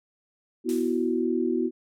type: chord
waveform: sine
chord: B suspended fourth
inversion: none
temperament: equal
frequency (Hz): 246.9 / 329.6 / 370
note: B3 / E4 / F#4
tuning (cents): 0 / 0 / 0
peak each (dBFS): -27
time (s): 0.64-1.71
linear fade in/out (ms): 50
type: noise with exponential decay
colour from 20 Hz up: blue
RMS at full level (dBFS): -35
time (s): 0.69-1.25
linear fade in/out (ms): 1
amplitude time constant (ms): 120
effects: low-pass 11000 Hz 12 dB/octave